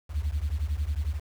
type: beating tone pair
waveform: sine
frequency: 68.3 / 79.3 Hz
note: C#2 / D#2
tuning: -25 / +33 cents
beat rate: 11 Hz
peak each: -28 dBFS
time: 0.09-1.2 s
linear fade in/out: 50 ms
effects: tanh soft clip ceiling -20 dBFS + 8-bit